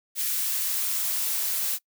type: noise with high-pass filter sweep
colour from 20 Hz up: blue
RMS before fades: -27 dBFS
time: 0.15-1.79 s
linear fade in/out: 50 ms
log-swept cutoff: 1700 to 210 Hz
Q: 0.82
effects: noise-tail reverb RT60 0.1 s tail -24 dB re dry